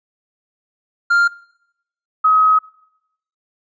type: tone pair in turn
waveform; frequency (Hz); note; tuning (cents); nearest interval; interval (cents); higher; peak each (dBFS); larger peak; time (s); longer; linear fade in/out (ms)
triangle / sine; 1396.9 / 1269.9; F6 / D#6; 0 / +35; major second; 165; first; -9 / -9; neither; 1.1-1.28 / 2.24-2.59; second; 10
effects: noise-tail reverb RT60 0.8 s tail -22 dB re dry + resampled to 16000 Hz